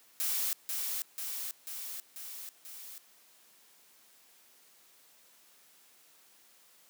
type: noise with echo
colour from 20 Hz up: blue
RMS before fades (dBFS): -32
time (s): 0.2-0.53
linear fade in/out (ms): 0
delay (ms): 490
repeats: 5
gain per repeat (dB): -3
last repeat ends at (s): 2.98
effects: white hiss -62 dBFS RMS until 6.89 s + high-pass 200 Hz 12 dB/octave